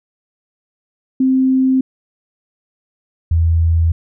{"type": "tone pair in turn", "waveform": "sine", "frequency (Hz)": [261.6, 82.61], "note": ["C4", "E2"], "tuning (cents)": [0, 4], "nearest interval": "octave + minor sixth", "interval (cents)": 1996, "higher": "first", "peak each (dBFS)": -10, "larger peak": "neither", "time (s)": [[1.2, 1.81], [3.31, 3.92]], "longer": "neither", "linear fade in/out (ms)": 5, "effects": []}